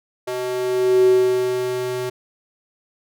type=tone with high-pass filter sweep; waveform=square; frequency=125.6 Hz; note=B2; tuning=30 cents sharp; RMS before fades=-19 dBFS; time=0.27-2.1 s; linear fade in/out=10 ms; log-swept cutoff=480 to 270 Hz; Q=9.8; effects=none

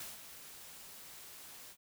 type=noise with ADSR envelope; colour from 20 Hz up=white; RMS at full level=-44 dBFS; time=0-1.77 s; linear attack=3 ms; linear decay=170 ms; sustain=-8 dB; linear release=69 ms; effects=none

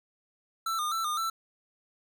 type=tone with vibrato; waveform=square; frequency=1273 Hz; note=D#6; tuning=39 cents sharp; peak=-29 dBFS; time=0.66-1.3 s; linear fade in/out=5 ms; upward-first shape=square; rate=3.9 Hz; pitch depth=79 cents each way; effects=none

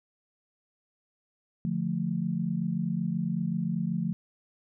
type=chord; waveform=sine; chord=D minor; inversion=none; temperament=equal; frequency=146.83 / 174.61 / 220 Hz; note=D3 / F3 / A3; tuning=0 / 0 / 0 cents; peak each=-34 / -29 / -32 dBFS; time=1.65-4.13 s; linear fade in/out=0 ms; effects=none

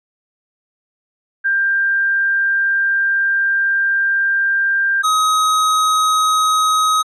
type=tone pair in turn; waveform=sine / square; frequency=1589 / 1264.8 Hz; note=G6 / D#6; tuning=+23 / +28 cents; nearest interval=major third; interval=395 cents; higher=first; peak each=-13 dBFS; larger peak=neither; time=1.44-5.03 / 5.03-7.03 s; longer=first; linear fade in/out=20 ms; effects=resampled to 24000 Hz

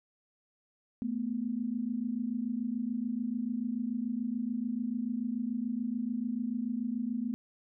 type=tone pair together; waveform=sine; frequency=220 / 246.9 Hz; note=A3 / B3; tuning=0 / 0 cents; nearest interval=major second; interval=200 cents; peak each=-34 / -33 dBFS; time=1.02-7.34 s; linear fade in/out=0 ms; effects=none

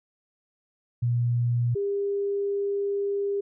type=tone pair in turn; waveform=sine; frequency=120 / 401.3 Hz; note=B2 / G4; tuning=-49 / +41 cents; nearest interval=octave + major sixth; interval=2090 cents; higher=second; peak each=-21 / -24 dBFS; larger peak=first; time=1.02-1.75 / 1.75-3.41 s; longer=second; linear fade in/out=10 ms; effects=none

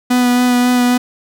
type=tone with vibrato; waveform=45% pulse; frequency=246.9 Hz; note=B3; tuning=in tune; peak=-10 dBFS; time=0.1-0.98 s; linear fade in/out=10 ms; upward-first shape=sine; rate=3.7 Hz; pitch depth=13 cents each way; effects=none

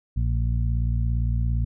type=harmonic tone with a mistuned harmonic; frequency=57.5 Hz; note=A#1; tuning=23 cents flat; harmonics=1 / 2 / 3 / 4; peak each=-22 / -25 / -36 / -38 dBFS; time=0.16-1.65 s; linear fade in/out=10 ms; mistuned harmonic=4; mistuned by=+23 cents; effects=none

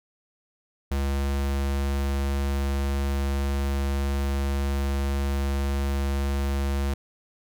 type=tone; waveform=square; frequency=69.3 Hz; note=C#2; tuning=in tune; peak=-24 dBFS; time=0.91-6.94 s; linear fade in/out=5 ms; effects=none

